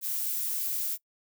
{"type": "noise", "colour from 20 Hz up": "violet", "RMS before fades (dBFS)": -31, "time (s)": [0.01, 0.98], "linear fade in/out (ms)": 50, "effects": ["noise-tail reverb RT60 0.1 s tail -23 dB re dry"]}